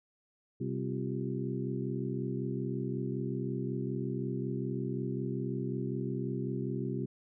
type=harmonic tone with a mistuned harmonic; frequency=65.41 Hz; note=C2; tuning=in tune; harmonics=2 / 3 / 4 / 5 / 6; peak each=-36 / -38 / -39 / -40 / -41 dBFS; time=0.6-7.06 s; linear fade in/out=10 ms; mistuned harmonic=5; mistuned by=+110 cents; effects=none